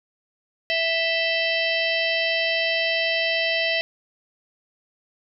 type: harmonic tone with a mistuned harmonic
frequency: 659.3 Hz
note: E5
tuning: in tune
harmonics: 1 / 3 / 4 / 5 / 6 / 7 / 8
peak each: -26 / -26 / -26 / -28 / -32 / -33 / -34 dBFS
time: 0.7-3.81 s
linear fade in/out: 0 ms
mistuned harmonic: 5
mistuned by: -99 cents
effects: none